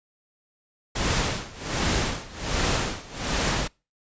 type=noise with tremolo; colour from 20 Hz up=pink; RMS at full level=-23 dBFS; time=0.95-3.68 s; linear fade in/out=10 ms; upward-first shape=sine; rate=1.3 Hz; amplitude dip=90%; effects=noise-tail reverb RT60 0.3 s tail -26 dB re dry + resampled to 16000 Hz